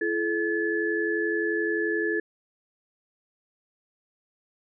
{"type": "tone cluster", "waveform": "sine", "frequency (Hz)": [337.4, 428.9, 1723], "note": ["E4", "A4", "A6"], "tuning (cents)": [40, -44, -37], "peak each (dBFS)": -28, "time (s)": [0.01, 2.2], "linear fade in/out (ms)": 5, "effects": []}